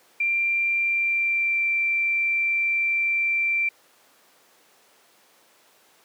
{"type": "tone with pitch glide", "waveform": "sine", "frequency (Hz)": [2370, 2351], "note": ["D7", "D7"], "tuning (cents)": [15, 1], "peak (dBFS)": -20, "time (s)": [0.2, 3.69], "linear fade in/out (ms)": 5, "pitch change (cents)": -14, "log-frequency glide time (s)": [0.8, 1.66], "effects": ["pink hiss -57 dBFS RMS until 6.04 s", "high-pass 400 Hz 12 dB/octave"]}